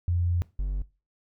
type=tone pair in turn; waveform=sine / triangle; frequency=87.31 / 47.85 Hz; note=F2 / G1; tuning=0 / -41 cents; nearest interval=minor seventh; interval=1041 cents; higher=first; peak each=-22 / -23 dBFS; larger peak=first; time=0.08-0.42 / 0.59-0.82 s; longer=first; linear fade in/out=0 ms; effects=noise-tail reverb RT60 0.3 s tail -20 dB re dry